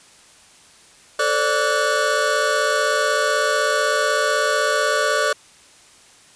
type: tone cluster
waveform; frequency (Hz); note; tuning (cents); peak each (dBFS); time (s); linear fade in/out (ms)
square; 443.1 / 534 / 590 / 1148 / 1471; A4 / C5 / D5 / D6 / F#6; +12 / +35 / +8 / -40 / -11; -26 / -27 / -23 / -24 / -23; 1.19-5.33; 5
effects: white hiss -49 dBFS RMS until 6.35 s + resampled to 22050 Hz